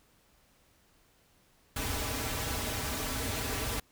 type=noise with comb filter; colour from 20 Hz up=pink; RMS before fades=-34 dBFS; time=1.76-3.8 s; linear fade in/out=5 ms; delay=5.6 ms; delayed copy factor=-0.9; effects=pink hiss -66 dBFS RMS until 3.91 s